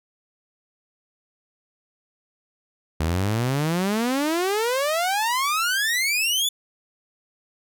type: exponential sweep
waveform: sawtooth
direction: up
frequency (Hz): 75.8 to 3517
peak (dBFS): -17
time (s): 3-6.49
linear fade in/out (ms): 5
effects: none